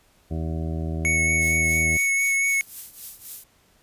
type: harmonic tone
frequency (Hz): 80.4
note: E2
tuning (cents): -43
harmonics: 1 / 2 / 3 / 4 / 5 / 7 / 8 / 9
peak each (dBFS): -27 / -30 / -36 / -36 / -39 / -42 / -43 / -45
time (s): 0.3-1.98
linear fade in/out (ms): 20
type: tone with vibrato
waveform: square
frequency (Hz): 2210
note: C#7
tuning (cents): -6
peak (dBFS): -20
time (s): 1.05-2.61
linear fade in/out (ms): 0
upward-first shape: sine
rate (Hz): 4.4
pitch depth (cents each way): 12
type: noise with tremolo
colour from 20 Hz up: violet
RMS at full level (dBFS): -32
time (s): 1.41-3.44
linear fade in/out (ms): 5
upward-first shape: triangle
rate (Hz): 3.8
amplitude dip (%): 85
effects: pink hiss -60 dBFS RMS until 3.82 s + resampled to 32000 Hz